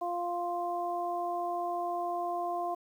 harmonic tone, 349.2 Hz, F4, in tune, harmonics 1 / 2 / 3, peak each -38 / -32 / -38 dBFS, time 0.01-2.75 s, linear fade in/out 10 ms, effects 10-bit

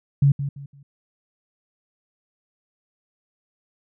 sine tone with echo, 140.3 Hz, C#3, 21 cents sharp, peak -12 dBFS, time 0.22-0.32 s, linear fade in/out 5 ms, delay 170 ms, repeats 3, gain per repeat -11 dB, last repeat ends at 0.83 s, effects none

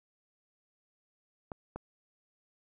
clicks, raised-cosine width 1 ms, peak -25 dBFS, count 2, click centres 1.518 / 1.76 s, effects none

